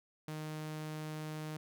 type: tone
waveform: sawtooth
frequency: 154.6 Hz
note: D#3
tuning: 11 cents flat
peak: -36 dBFS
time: 0.28-1.57 s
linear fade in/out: 2 ms
effects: none